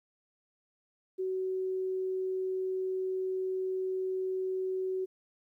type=tone; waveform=sine; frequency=375.3 Hz; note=F#4; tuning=25 cents sharp; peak=-30 dBFS; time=1.18-5.06 s; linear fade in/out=20 ms; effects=12-bit